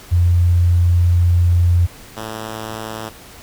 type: tone pair in turn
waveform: sine / 5% pulse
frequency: 87.31 / 110 Hz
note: F2 / A2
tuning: 0 / 0 cents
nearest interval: major third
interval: 400 cents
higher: second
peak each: -10 / -15 dBFS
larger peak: first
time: 0.11-1.87 / 2.16-3.1 s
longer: first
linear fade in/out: 20 ms
effects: pink hiss -40 dBFS RMS until 3.42 s